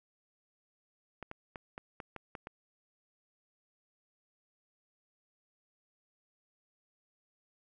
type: clicks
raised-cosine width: 0.5 ms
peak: -27 dBFS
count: 8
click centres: 1.227 / 1.314 / 1.558 / 1.779 / 2.002 / 2.163 / 2.352 / 2.471 s
effects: none